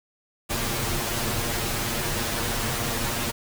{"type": "noise with comb filter", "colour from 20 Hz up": "pink", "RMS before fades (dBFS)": -27, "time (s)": [0.49, 3.32], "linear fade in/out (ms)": 20, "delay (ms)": 8.6, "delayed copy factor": 1, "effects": []}